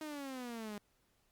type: exponential sweep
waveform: sawtooth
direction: down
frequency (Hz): 314 to 203.2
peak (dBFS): -38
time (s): 0.01-0.78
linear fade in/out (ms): 2
effects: pink hiss -75 dBFS RMS until 1.31 s + Opus 48 kbps